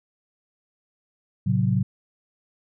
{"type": "chord", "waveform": "sine", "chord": "F# diminished", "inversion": "first", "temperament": "just", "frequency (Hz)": [111, 133.2, 185], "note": ["A2", "C3", "F#3"], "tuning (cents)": [16, 31, 0], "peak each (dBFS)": -23, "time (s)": [1.46, 1.83], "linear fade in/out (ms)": 10, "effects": []}